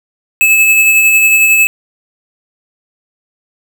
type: tone with tremolo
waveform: square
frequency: 2602 Hz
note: E7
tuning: 23 cents flat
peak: -5 dBFS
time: 0.41-1.67 s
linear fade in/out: 0 ms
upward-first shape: sine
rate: 11 Hz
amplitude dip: 30%
effects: none